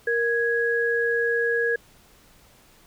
sine tone pair together, 467.9 / 1661.2 Hz, A#4 / G#6, +6 / 0 cents, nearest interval octave + minor seventh, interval 2194 cents, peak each -23 dBFS, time 0.07-1.76 s, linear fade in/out 5 ms, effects pink hiss -55 dBFS RMS until 2.86 s

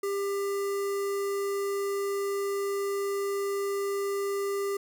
square tone with notch filter, 398.4 Hz, G4, 28 cents sharp, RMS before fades -30 dBFS, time 0.03-4.77 s, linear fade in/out 5 ms, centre 3300 Hz, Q 1.1, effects none

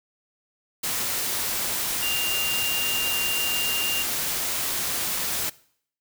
sine tone in noise, 2794 Hz, F7, in tune, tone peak -26 dBFS, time 2.02-4.03 s, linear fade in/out 10 ms, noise white, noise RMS -27 dBFS, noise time 0.83-5.5 s, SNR -2 dB, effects noise-tail reverb RT60 0.6 s tail -21 dB re dry

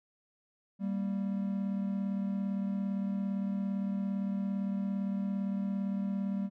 triangle tone pair together, 196.1 / 233.7 Hz, G3 / A#3, +1 / +5 cents, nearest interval minor third, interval 304 cents, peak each -29 / -37 dBFS, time 0.79-6.5 s, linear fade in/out 50 ms, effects none

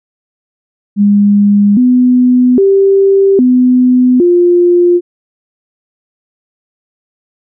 sine tone with pitch steps, 203.8 / 249.9 / 391.6 / 251.4 / 351.5 Hz, G#3 / B3 / G4 / B3 / F4, -32 / +21 / -2 / +31 / +11 cents, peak -4 dBFS, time 0.96-5.01 s, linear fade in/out 50 ms, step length 810 ms, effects none

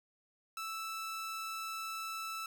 sawtooth tone, 1318.5 Hz, E6, in tune, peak -35 dBFS, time 0.57-2.46 s, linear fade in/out 2 ms, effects none

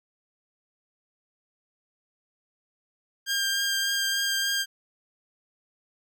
15% pulse tone with vibrato, 1600 Hz, G6, 35 cents sharp, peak -18 dBFS, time 3.26-4.66 s, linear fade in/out 50 ms, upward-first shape triangle, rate 3.4 Hz, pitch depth 13 cents each way, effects none

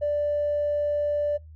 triangle tone with tanh clipping, 587.3 Hz, D5, in tune, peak -22 dBFS, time 0.01-1.38 s, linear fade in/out 20 ms, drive 4 dB, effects noise-tail reverb RT60 0.2 s tail -25 dB re dry + added 78 Hz sine -43 dBFS peak until 1.55 s

